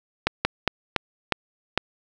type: slowing click train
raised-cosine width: 0.3 ms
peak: -3 dBFS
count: 6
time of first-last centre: 0.27-1.776 s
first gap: 180 ms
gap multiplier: 1.26
effects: none